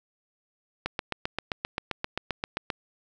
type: click train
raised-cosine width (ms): 0.3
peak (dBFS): -12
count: 15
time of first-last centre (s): 0.86-2.702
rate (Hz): 7.6
effects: none